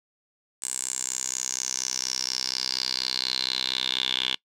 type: tone with band-pass filter sweep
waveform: 10% pulse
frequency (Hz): 64.2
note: C2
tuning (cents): -32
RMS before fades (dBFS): -29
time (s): 0.62-4.35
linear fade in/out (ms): 5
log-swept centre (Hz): 8100 to 3300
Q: 7.4
effects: noise-tail reverb RT60 0.1 s tail -23 dB re dry